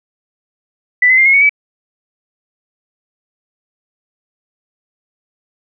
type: tone with pitch steps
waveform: sine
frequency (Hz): 1984 / 2042 / 2102 / 2164 / 2227 / 2292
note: B6 / C7 / C7 / C#7 / C#7 / D7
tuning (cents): +7 / -43 / +7 / -42 / +7 / -43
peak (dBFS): -6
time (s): 1.02-1.494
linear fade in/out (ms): 5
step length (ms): 79
effects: none